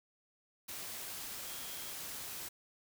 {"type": "tone in noise", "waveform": "sine", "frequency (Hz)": 3264, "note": "G#7", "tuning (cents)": -31, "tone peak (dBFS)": -54, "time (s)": [1.45, 1.93], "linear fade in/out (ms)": 10, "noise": "white", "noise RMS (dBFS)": -44, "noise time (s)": [0.68, 2.49], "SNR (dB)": -13, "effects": []}